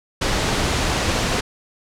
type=noise; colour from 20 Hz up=pink; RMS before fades=-20 dBFS; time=0.21-1.41 s; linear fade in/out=10 ms; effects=low-pass 7000 Hz 12 dB/octave